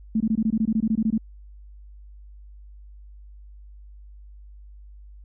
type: tone bursts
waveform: sine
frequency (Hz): 220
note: A3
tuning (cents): 0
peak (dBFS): -18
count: 14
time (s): 0.15-1.179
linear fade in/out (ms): 5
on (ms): 54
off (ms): 21
effects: added 50 Hz sine -42 dBFS peak until 5.24 s